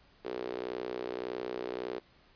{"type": "tone with high-pass filter", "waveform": "sawtooth", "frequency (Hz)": 61.74, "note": "B1", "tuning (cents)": 0, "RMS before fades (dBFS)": -38, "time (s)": [0.24, 2], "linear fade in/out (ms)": 20, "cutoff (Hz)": 400, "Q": 4.4, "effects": ["pink hiss -63 dBFS RMS until 2.35 s", "resampled to 11025 Hz"]}